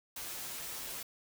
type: noise with comb filter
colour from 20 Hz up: white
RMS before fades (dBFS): -42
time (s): 0.16-1.03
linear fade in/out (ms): 5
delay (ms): 9.7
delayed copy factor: -0.7
effects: none